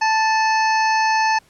harmonic tone with a mistuned harmonic, 880 Hz, A5, in tune, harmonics 1 / 2 / 3 / 5 / 6 / 7, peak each -16 / -22 / -26 / -30 / -32 / -33 dBFS, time 0.01-1.39 s, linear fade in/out 10 ms, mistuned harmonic 3, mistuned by -38 cents, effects pink hiss -55 dBFS RMS until 1.49 s + low-pass 11000 Hz 12 dB/octave

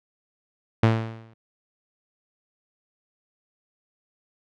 sawtooth tone with exponential decay, 112.4 Hz, A2, 37 cents sharp, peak -10 dBFS, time 0.83-1.34 s, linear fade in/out 5 ms, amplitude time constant 110 ms, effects low-pass 3000 Hz 12 dB/octave

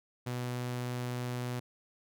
sawtooth tone, 123.47 Hz, B2, in tune, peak -30 dBFS, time 0.26-1.6 s, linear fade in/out 10 ms, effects none

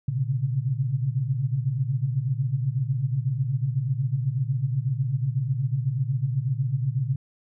sine tone cluster, 118.6 / 132.4 / 140.5 Hz, A#2 / C3 / C#3, +30 / +21 / +24 cents, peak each -27 dBFS, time 0.08-7.16 s, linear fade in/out 5 ms, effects none

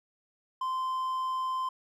triangle tone, 1037 Hz, C6, 16 cents flat, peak -27 dBFS, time 0.61-1.69 s, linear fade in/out 5 ms, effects none

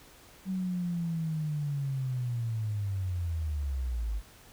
sine linear sweep, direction down, 190.8 to 49.27 Hz, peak -29 dBFS, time 0.45-4.22 s, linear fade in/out 50 ms, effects pink hiss -55 dBFS RMS until 4.52 s

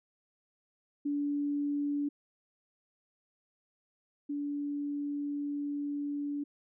sine tone pair in turn, 288.4 / 288.4 Hz, D4 / D4, -31 / -31 cents, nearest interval unison, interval 0 cents, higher neither, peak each -29 / -32 dBFS, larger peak first, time 1.05-2.09 / 4.29-6.44 s, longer second, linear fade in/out 10 ms, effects none

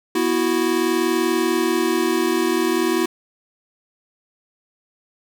square chord, B suspended fourth, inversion none, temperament equal with one note detuned, 244.8 / 329.6 / 370 Hz, B3 / E4 / F#4, -15 / 0 / 0 cents, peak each -26 / -21 / -22 dBFS, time 0.15-3.06 s, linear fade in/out 5 ms, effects none

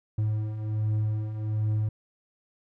triangle beating tone pair, 106.4 / 107.7 Hz, G#2 / A2, +42 / -37 cents, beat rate 1.3 Hz, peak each -31 / -24 dBFS, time 0.18-1.89 s, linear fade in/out 5 ms, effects none

